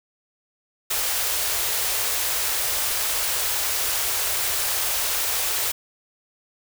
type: band-stop noise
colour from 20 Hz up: white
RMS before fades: -24 dBFS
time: 0.9-5.72 s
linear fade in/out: 10 ms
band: 100 to 400 Hz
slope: 24 dB/octave
effects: none